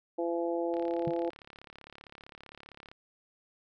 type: harmonic tone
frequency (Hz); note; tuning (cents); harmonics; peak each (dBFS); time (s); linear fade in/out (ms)
169.7; F3; -49; 2 / 3 / 4 / 5; -32 / -33 / -37 / -41; 0.18-1.3; 10
type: click train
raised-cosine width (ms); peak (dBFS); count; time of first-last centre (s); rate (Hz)
0.3; -32; 78; 0.74-2.915; 35.4
type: tone with exponential decay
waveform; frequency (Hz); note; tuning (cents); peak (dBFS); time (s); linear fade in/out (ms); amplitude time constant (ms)
sine; 155.56; D#3; 0; -27; 1.07-1.14; 5; 15
effects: none